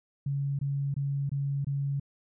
sine tone bursts, 139.9 Hz, C#3, 16 cents sharp, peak -27 dBFS, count 5, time 0.26-1.998 s, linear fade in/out 5 ms, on 330 ms, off 22 ms, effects none

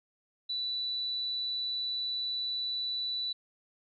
sine tone, 3964 Hz, B7, 6 cents sharp, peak -31 dBFS, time 0.49-3.33 s, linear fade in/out 10 ms, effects none

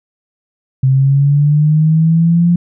sine linear sweep, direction up, 130.81 to 174.61 Hz, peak -7 dBFS, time 0.83-2.56 s, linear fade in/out 5 ms, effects none

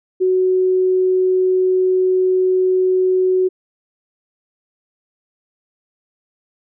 sine tone, 371.2 Hz, F#4, 6 cents sharp, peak -12 dBFS, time 0.2-3.49 s, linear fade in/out 20 ms, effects none

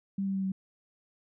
sine tone with pitch steps, 196 / 194.2 / 192.41 / 190.64 Hz, G3 / G3 / G3 / G3, 0 / -16 / -32 / -48 cents, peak -28 dBFS, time 0.18-0.52 s, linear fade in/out 5 ms, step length 85 ms, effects none

